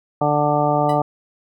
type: harmonic tone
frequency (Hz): 147.7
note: D3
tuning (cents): +10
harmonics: 1 / 2 / 3 / 4 / 5 / 6 / 8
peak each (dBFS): -23 / -24 / -26 / -21 / -20 / -23 / -26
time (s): 0.21-1.02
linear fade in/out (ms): 5
type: tone with exponential decay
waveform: 15% pulse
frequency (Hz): 986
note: B5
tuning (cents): -3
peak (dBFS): -24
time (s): 0.89-1.01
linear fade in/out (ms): 5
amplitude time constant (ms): 26
effects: none